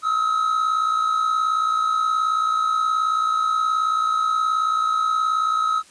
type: tone pair together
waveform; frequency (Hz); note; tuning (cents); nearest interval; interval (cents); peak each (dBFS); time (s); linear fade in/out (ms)
triangle; 1277 / 1335.7; D#6 / E6; +45 / +22; minor second; 77; -17 / -24; 0.02-5.83; 50
effects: white hiss -50 dBFS RMS until 5.9 s + resampled to 22050 Hz